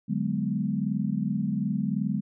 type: chord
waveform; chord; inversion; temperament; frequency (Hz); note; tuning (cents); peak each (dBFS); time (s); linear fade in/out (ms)
sine; G# half-diminished seventh; second; equal; 146.83 / 185 / 207.7 / 246.9; D3 / F#3 / G#3 / B3; 0 / 0 / 0 / 0; -32 / -30 / -28 / -33; 0.08-2.21; 20
effects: none